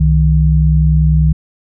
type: tone pair together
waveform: sine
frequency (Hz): 65.51 / 155.8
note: C2 / D#3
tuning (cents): +3 / +3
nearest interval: octave + minor third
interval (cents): 1500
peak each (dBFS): -10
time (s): 0-1.33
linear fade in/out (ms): 10
effects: none